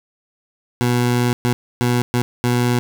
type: tone bursts at uneven times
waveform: 20% pulse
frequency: 122 Hz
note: B2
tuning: 21 cents flat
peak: -10 dBFS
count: 5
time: 0.81-1.33 / 1.45-1.53 / 1.81-2.02 / 2.14-2.22 / 2.44-2.79 s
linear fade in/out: 0 ms
effects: none